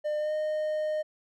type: tone with pitch glide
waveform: triangle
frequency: 602 to 614.6 Hz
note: D5 to D#5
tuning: +43 to -21 cents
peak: -25 dBFS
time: 0.04-1.03 s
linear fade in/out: 20 ms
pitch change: +36 cents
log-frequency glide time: 0.18-0.33 s
effects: none